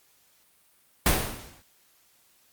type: noise with exponential decay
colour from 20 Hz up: pink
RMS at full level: -18 dBFS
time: 1.06-1.62 s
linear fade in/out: 2 ms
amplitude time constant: 120 ms
effects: white hiss -63 dBFS RMS until 2.52 s + Opus 48 kbps